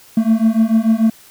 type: beating tone pair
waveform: triangle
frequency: 220 / 226.8 Hz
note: A3 / A#3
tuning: 0 / -47 cents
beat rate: 6.8 Hz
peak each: -12 dBFS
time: 0.17-1.1 s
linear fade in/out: 5 ms
effects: white hiss -45 dBFS RMS until 1.3 s